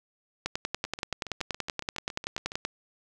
two click trains, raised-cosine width 0.2 ms, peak -12 / -21 dBFS, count 24 / 13, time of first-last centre 0.46-2.65 / 0.85-2.519 s, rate 10.5 / 7.19 Hz, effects none

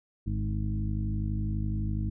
harmonic tone with a mistuned harmonic, 52 Hz, G#1, 3 cents sharp, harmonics 1 / 2 / 3 / 4 / 5 / 6, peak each -31 / -31 / -39 / -36 / -48 / -41 dBFS, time 0.26-2.1 s, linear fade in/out 10 ms, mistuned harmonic 3, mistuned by -33 cents, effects none

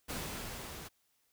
pink noise with level ramp, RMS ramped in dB -39 to -47 dBFS, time 0.08-0.89 s, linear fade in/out 20 ms, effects white hiss -75 dBFS RMS until 1.32 s

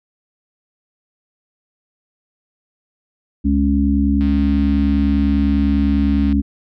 harmonic tone, 70 Hz, C#2, 18 cents sharp, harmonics 1 / 3 / 4, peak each -17 / -17 / -17 dBFS, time 3.44-6.42 s, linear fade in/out 20 ms
click train, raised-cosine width 0.3 ms, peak -21 dBFS, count 329, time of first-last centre 4.21-6.326 s, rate 155 Hz
effects none

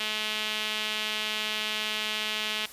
sawtooth tone with band-pass filter, 214.6 Hz, A3, 43 cents flat, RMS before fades -31 dBFS, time 0-2.66 s, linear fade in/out 5 ms, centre 3100 Hz, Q 2.6, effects white hiss -46 dBFS RMS until 2.72 s + resampled to 32000 Hz

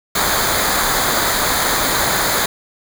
pink noise with comb filter, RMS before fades -17 dBFS, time 0.15-2.46 s, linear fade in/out 5 ms, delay 0.36 ms, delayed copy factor -0.7, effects none

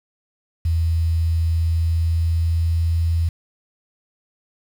sine tone with pitch glide, 82.41 to 83.18 Hz, E2 to E2, 0 to +16 cents, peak -16 dBFS, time 0.65-3.29 s, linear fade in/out 5 ms, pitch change +16 cents, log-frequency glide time 1.31-3 s, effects 7-bit

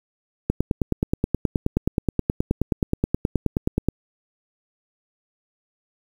click train, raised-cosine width 3 ms, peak -6 dBFS, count 33, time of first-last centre 0.5-3.886 s, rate 9.45 Hz, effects 7-bit

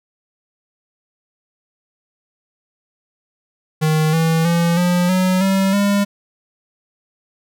square tone with pitch steps, 156 / 162.81 / 169.92 / 177.34 / 185.09 / 193.17 / 201.6 Hz, D#3 / E3 / F3 / F3 / F#3 / G3 / G3, +5 / -21 / -47 / +27 / +1 / -25 / +49 cents, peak -14 dBFS, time 3.81-6.05 s, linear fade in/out 20 ms, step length 320 ms, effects none

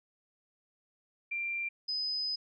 sine tone pair in turn, 2370 / 5022 Hz, D7 / D#8, +15 / +15 cents, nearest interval octave + minor second, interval 1300 cents, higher second, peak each -32 / -31 dBFS, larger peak second, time 1.31-1.69 / 1.88-2.36 s, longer second, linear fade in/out 10 ms, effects none

